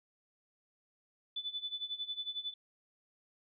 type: tone with tremolo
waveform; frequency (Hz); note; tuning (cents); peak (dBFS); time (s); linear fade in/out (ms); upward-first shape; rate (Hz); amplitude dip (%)
sine; 3490; A7; -15; -34; 1.36-2.54; 5; sine; 11; 85
effects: none